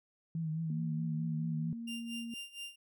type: tone with vibrato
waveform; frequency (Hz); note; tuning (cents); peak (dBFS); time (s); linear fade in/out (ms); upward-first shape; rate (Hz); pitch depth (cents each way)
sine; 160; D#3; +49; -33; 0.35-1.73; 2; triangle; 4.7; 60
type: tone with pitch glide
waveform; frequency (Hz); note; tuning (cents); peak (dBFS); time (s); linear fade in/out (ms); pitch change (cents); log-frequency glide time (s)
sine; 229.6 to 232.8; A#3 to A#3; -26 to -2; -39; 0.7-2.34; 2; +24; 1.13-2.07
type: tone with tremolo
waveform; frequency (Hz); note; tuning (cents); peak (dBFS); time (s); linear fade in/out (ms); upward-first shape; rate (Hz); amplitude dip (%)
40% pulse; 2794; F7; 0; -39; 1.87-2.76; 10; sine; 4.3; 85
effects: none

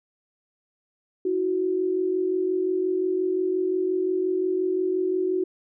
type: tone pair together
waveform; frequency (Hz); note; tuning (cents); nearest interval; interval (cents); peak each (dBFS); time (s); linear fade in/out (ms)
sine; 324.3 / 370; E4 / F#4; -28 / 0; major second; 228; -29 / -22; 1.25-5.44; 5
effects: none

